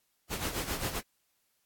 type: noise with tremolo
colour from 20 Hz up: pink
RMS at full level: -32 dBFS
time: 0.29-1.02 s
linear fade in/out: 50 ms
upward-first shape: sine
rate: 7.5 Hz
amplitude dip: 65%
effects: white hiss -75 dBFS RMS until 1.65 s + AAC 64 kbps